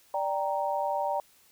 sine chord, G minor, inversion second, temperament equal, 587.3 / 784 / 932.3 Hz, D5 / G5 / Bb5, 0 / 0 / 0 cents, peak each -31 / -31 / -31 dBFS, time 0.14-1.2 s, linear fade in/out 2 ms, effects white hiss -61 dBFS RMS until 1.51 s

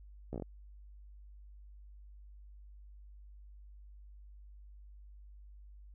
slowing click train, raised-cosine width 2 ms, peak -27 dBFS, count 6, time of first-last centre 0.33-0.423 s, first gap 14 ms, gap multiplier 1.14, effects added 50 Hz sine -51 dBFS peak until 5.94 s

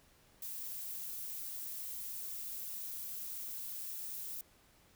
violet noise, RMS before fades -43 dBFS, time 0.42-4.41 s, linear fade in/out 2 ms, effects pink hiss -66 dBFS RMS until 4.95 s

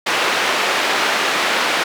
white band-pass noise, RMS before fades -18 dBFS, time 0.06-1.84 s, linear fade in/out 10 ms, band 350 to 2600 Hz, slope 12 dB/octave, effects none

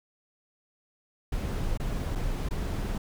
brown noise with dropouts, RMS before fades -30 dBFS, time 1.32-2.98 s, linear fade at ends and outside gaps 5 ms, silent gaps 1.775-1.798 / 2.152-2.155 / 2.488-2.508 s, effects none

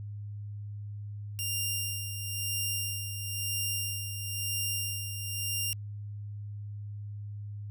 10% pulse tone with tremolo, 2794 Hz, F7, in tune, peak -21 dBFS, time 1.39-5.73 s, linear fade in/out 0 ms, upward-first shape sine, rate 1 Hz, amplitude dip 60%, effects added 103 Hz sine -37 dBFS peak until 7.7 s

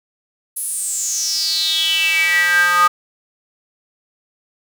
square tone with high-pass filter sweep, 176.6 Hz, F3, 20 cents sharp, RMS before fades -17 dBFS, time 0.56-2.88 s, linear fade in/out 10 ms, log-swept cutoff 11000 to 1200 Hz, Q 8.2, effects none

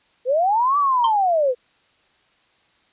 sine linear two-way sweep, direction up then down, 475.7 to 1174.7 to 475.7 Hz, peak -15 dBFS, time 0.25-1.55 s, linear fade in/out 50 ms, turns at 0.78 s
square tone with exponential decay, 1046.5 Hz, C6, in tune, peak -15 dBFS, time 1.04-1.14 s, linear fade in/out 5 ms, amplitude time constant 21 ms
effects white hiss -60 dBFS RMS until 2.92 s + resampled to 8000 Hz

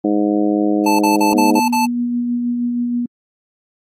harmonic tone, 103.83 Hz, G#2, in tune, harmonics 2 / 3 / 4 / 5 / 6 / 7, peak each -20 / -15 / -23 / -24 / -27 / -27 dBFS, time 0.04-1.6 s, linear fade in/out 5 ms
square tone bursts, 877 Hz, A5, 6 cents flat, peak -15 dBFS, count 6, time 0.86-1.855 s, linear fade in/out 5 ms, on 130 ms, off 43 ms
sine tone with tremolo, 241.2 Hz, B3, 41 cents flat, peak -15 dBFS, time 1.34-3.06 s, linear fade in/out 5 ms, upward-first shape sine, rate 6.3 Hz, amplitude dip 25%
effects AAC 48 kbps

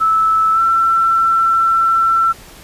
sine tone with pitch glide, 1310 to 1342.9 Hz, E6 to E6, -11 to +32 cents, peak -10 dBFS, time 0-2.33 s, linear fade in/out 20 ms, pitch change +43 cents, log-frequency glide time 0.53-0.6 s, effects pink hiss -39 dBFS RMS until 2.63 s + resampled to 32000 Hz

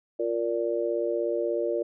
sine chord, Bb major, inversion second, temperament just, 349.6 / 466.2 / 582.7 Hz, F4 / Bb4 / D5, +2 / 0 / -14 cents, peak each -29 dBFS, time 0.19-1.83 s, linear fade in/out 10 ms, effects none

